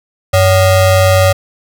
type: ring-modulated tone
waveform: square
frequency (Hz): 329.6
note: E4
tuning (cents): 0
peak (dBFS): -4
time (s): 0.33-1.33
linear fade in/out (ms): 10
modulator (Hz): 235
effects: none